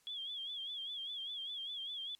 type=tone with vibrato; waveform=sine; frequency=3322 Hz; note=G#7; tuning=in tune; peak=-40 dBFS; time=0.07-2.15 s; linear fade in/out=0 ms; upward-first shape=sine; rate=5 Hz; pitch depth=89 cents each way; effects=white hiss -71 dBFS RMS until 2.19 s + low-pass 11000 Hz 12 dB/octave